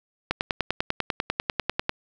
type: click train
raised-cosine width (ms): 0.3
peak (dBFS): -7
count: 17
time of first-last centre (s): 0.31-1.894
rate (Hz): 10.1
effects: none